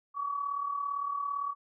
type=tone with amplitude modulation; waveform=sine; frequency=1135 Hz; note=C#6; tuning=41 cents sharp; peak=-28 dBFS; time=0.14-1.55 s; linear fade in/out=50 ms; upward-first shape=sine; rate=37.7 Hz; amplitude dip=60%; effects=none